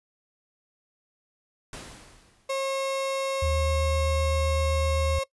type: noise with exponential decay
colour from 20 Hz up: pink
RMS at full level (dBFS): -38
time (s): 1.73-2.79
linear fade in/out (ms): 2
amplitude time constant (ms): 230
type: tone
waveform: 35% pulse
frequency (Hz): 540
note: C#5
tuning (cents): -45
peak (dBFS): -24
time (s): 2.49-5.24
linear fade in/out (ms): 10
type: tone with vibrato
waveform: sine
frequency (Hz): 77.78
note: D#2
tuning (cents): 0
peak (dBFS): -24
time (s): 3.42-5.19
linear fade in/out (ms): 5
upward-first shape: sine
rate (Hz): 7.8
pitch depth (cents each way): 25
effects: noise-tail reverb RT60 0.1 s tail -21 dB re dry + resampled to 24000 Hz